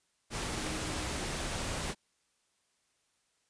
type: tone in noise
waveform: sine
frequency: 311.1 Hz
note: D#4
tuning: in tune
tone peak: -45 dBFS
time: 0.57-1.09 s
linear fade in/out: 50 ms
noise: pink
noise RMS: -36 dBFS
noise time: 0.3-1.95 s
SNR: -12 dB
effects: white hiss -75 dBFS RMS until 3.49 s + resampled to 22050 Hz